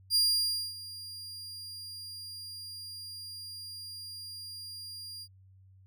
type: tone with ADSR envelope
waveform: 40% pulse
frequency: 4800 Hz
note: D8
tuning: 37 cents sharp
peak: -21 dBFS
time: 0.1-5.28 s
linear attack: 53 ms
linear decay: 580 ms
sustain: -19 dB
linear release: 59 ms
effects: added 95 Hz sine -55 dBFS peak until 5.86 s